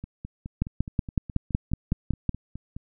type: two click trains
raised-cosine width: 5 ms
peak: -10 / -23 dBFS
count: 10 / 14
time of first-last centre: 0.62-2.293 / 0.04-2.765 s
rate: 5.38 / 4.77 Hz
effects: none